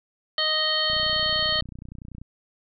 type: harmonic tone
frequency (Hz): 622.3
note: D#5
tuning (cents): 0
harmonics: 1 / 2 / 3 / 5 / 6 / 7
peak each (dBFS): -31 / -32 / -29 / -25 / -33 / -26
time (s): 0.38-1.61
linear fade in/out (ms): 2
type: click train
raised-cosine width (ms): 5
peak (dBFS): -27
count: 41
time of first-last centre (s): 0.9-2.216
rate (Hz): 30.4
effects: none